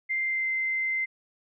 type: tone with pitch glide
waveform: sine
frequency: 2093 to 2076 Hz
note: C7 to C7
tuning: 0 to -14 cents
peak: -25 dBFS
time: 0.09-1.06 s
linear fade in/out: 20 ms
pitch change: -14 cents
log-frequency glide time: 0.24-0.48 s
effects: none